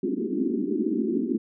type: band-pass noise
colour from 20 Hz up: pink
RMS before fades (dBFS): -26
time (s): 0.03-1.38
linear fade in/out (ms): 5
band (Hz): 200 to 400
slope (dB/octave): 96
effects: none